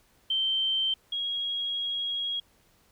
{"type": "tone pair in turn", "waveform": "sine", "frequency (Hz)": [3120, 3296], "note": ["G7", "G#7"], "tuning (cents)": [-9, -14], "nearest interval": "minor second", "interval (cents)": 95, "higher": "second", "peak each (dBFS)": [-24, -28], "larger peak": "first", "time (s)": [[0.3, 0.94], [1.12, 2.4]], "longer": "second", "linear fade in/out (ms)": 5, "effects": ["pink hiss -64 dBFS RMS until 2.91 s"]}